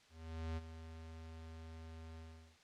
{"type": "tone with ADSR envelope", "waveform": "square", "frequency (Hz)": 80.9, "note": "E2", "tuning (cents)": -32, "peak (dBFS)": -39, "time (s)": [0.09, 2.58], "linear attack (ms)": 480, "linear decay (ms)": 30, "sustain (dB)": -11, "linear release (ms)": 400, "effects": ["white hiss -66 dBFS RMS until 2.63 s", "low-pass 5000 Hz 12 dB/octave"]}